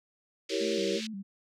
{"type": "band-pass noise", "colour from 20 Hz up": "white", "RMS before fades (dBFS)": -39, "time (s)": [0.49, 1.07], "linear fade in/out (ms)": 5, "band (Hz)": [2100, 5200], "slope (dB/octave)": 24}
{"type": "chord", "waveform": "sine", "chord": "E diminished seventh", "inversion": "none", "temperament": "equal", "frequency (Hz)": [329.6, 392, 466.2, 554.4], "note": ["E4", "G4", "Bb4", "Db5"], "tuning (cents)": [0, 0, 0, 0], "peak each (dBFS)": [-34, -32, -33, -35], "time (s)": [0.49, 1.01], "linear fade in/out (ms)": 50}
{"type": "tone with vibrato", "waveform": "sine", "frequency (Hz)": 207.2, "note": "G#3", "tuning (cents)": -4, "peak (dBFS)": -36, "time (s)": [0.6, 1.23], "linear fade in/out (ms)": 20, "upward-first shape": "square", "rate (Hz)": 2.8, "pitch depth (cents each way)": 97}
{"effects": []}